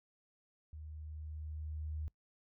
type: tone with level ramp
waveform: sine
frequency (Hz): 77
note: D#2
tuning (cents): -17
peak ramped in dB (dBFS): -46 to -37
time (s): 0.73-2.08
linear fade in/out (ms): 0
effects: noise-tail reverb RT60 0.1 s tail -22 dB re dry